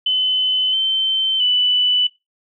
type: tone with pitch steps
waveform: sine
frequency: 3031 / 3094 / 2982 Hz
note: F#7 / G7 / F#7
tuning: +41 / -23 / +13 cents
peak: -14 dBFS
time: 0.06-2.07 s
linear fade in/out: 5 ms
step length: 670 ms
effects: noise-tail reverb RT60 0.2 s tail -17 dB re dry